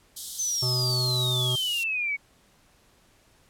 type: high-pass noise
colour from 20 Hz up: white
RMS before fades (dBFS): -35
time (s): 0.16-1.84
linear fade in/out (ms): 10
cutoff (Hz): 3200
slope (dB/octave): 96
type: exponential sweep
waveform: sine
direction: down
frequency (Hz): 6272 to 2217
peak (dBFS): -25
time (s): 0.38-2.17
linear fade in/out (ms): 20
type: harmonic tone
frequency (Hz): 125.7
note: B2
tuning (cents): +31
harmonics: 1 / 3 / 5 / 7 / 9 / 10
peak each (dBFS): -26 / -36 / -40 / -43 / -45 / -46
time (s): 0.62-1.56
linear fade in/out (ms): 10
effects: pink hiss -61 dBFS RMS until 3.49 s + low-pass 12000 Hz 12 dB/octave